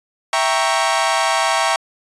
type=chord; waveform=sawtooth; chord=E diminished seventh; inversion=none; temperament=equal; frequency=659.3 / 784 / 932.3 / 1108.7 Hz; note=E5 / G5 / Bb5 / Db6; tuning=0 / 0 / 0 / 0 cents; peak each=-17 dBFS; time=0.33-1.76 s; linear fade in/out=2 ms; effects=resampled to 22050 Hz